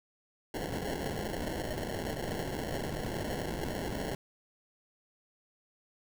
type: noise with sample-and-hold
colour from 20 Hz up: violet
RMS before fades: -36 dBFS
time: 0.54-4.15 s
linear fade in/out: 2 ms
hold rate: 1225 Hz
effects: none